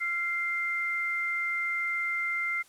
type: tone pair together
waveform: sine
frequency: 1376.1 / 2093 Hz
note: F6 / C7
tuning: -26 / 0 cents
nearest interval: perfect fifth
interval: 726 cents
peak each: -35 / -28 dBFS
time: 0-2.63 s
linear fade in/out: 20 ms
effects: white hiss -59 dBFS RMS until 2.68 s + low-pass 12000 Hz 12 dB/octave